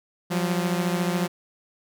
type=beating tone pair; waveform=sawtooth; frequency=174.61 / 188.61 Hz; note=F3 / F#3; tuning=0 / +33 cents; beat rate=14 Hz; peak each=-20 / -24 dBFS; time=0.3-1.28 s; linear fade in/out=20 ms; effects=none